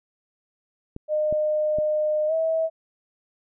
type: clicks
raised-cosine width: 3 ms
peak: -21 dBFS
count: 3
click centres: 0.964 / 1.326 / 1.786 s
type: tone with pitch glide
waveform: sine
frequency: 610 to 646.3 Hz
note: D#5 to E5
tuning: -34 to -34 cents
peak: -20 dBFS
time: 1.08-2.7 s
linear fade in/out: 50 ms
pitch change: +100 cents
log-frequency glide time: 2.27-2.33 s
effects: none